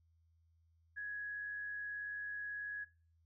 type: tone with amplitude modulation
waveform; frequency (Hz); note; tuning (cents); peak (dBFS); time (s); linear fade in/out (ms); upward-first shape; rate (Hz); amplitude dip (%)
sine; 1673; G#6; +12; -39; 0.96-2.85; 20; sine; 98.4; 35
effects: noise-tail reverb RT60 0.4 s tail -21 dB re dry + added 82 Hz sine -69 dBFS peak until 3.25 s